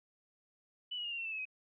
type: tone with pitch steps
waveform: sine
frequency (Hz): 2972 / 2904 / 2838 / 2773 / 2710 / 2648 / 2587 / 2528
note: F#7 / F#7 / F7 / F7 / E7 / E7 / E7 / D#7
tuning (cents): +7 / -33 / +27 / -13 / +47 / +7 / -33 / +27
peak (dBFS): -37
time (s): 0.91-1.454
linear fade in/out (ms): 10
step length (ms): 68
effects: none